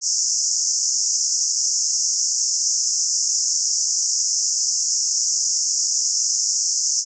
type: band-pass noise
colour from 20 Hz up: white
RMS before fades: -21 dBFS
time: 0.01-7.05 s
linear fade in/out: 50 ms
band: 5200 to 7100 Hz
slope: 96 dB/octave
effects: none